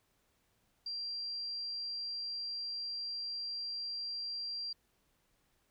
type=tone; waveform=sine; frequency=4738 Hz; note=D8; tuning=14 cents sharp; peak=-37 dBFS; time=0.86-4.73 s; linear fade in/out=5 ms; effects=pink hiss -75 dBFS RMS until 5.7 s